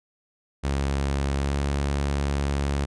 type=tone with pitch glide; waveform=sawtooth; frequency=69.3 to 70.43 Hz; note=C#2 to C#2; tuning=0 to +28 cents; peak=-19 dBFS; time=0.63-2.86 s; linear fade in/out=20 ms; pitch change=+28 cents; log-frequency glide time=1.39-1.52 s; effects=resampled to 22050 Hz